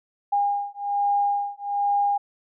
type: beating tone pair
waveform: sine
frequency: 810 / 811.2 Hz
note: G#5 / G#5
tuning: -43 / -41 cents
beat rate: 1.2 Hz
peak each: -24 dBFS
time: 0.32-2.18 s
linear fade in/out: 10 ms
effects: none